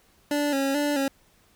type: tone with vibrato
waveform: 25% pulse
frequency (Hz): 282.3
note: C#4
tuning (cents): +32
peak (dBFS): -19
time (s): 0.31-1.08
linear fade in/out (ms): 2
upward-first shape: square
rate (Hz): 2.3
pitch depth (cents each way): 56
effects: pink hiss -61 dBFS RMS until 1.55 s